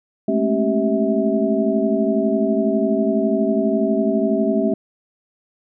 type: tone cluster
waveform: sine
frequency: 211.5 / 223.6 / 273.4 / 386.8 / 648 Hz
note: G#3 / A3 / C#4 / G4 / E5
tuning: +32 / +28 / -24 / -23 / -30 cents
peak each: -22 dBFS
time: 0.28-4.74 s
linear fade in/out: 5 ms
effects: none